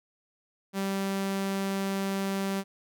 sawtooth tone, 195.1 Hz, G3, 8 cents flat, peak -24 dBFS, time 0.73-2.64 s, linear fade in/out 50 ms, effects none

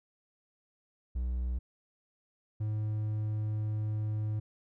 triangle tone pair in turn, 61.74 / 107.15 Hz, B1 / A2, 0 / -45 cents, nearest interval minor seventh, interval 955 cents, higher second, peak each -28 dBFS, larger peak neither, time 1.15-1.59 / 2.6-4.4 s, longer second, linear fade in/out 10 ms, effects none

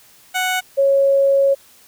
15% pulse / sine tone pair in turn, 740 / 550.9 Hz, F#5 / C#5, 0 / -11 cents, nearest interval perfect fourth, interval 511 cents, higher first, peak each -11 dBFS, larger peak neither, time 0.34-0.61 / 0.77-1.55 s, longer second, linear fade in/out 20 ms, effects white hiss -49 dBFS RMS until 1.87 s

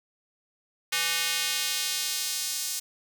square tone with high-pass filter sweep, 167 Hz, E3, 23 cents sharp, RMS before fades -29 dBFS, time 0.92-2.8 s, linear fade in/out 10 ms, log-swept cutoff 2200 to 6000 Hz, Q 0.97, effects none

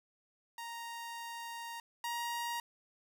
sawtooth tone pair in turn, 932.3 / 943.1 Hz, A#5 / A#5, 0 / +20 cents, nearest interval unison, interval 20 cents, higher second, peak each -38 / -32 dBFS, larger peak second, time 0.58-1.8 / 2.04-2.6 s, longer first, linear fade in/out 2 ms, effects none

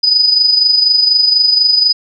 sine tone with amplitude modulation, 4978 Hz, D#8, in tune, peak -5 dBFS, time 0.03-1.93 s, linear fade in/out 10 ms, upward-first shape sine, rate 24.1 Hz, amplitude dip 55%, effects none

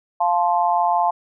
sine chord, F major, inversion none, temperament just, 698.5 / 873.1 / 1047.7 Hz, F5 / A5 / C6, 0 / -14 / +2 cents, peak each -19 / -19 / -23 dBFS, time 0.2-1.11 s, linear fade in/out 10 ms, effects none

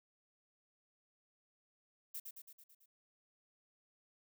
violet noise with echo, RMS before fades -44 dBFS, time 2.14-2.2 s, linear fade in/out 10 ms, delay 110 ms, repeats 6, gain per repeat -4 dB, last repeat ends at 2.86 s, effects none

